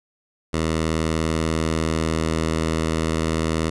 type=tone; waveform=10% pulse; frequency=80.3 Hz; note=E2; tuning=45 cents flat; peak=-12 dBFS; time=0.53-3.7 s; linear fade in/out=10 ms; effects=resampled to 24000 Hz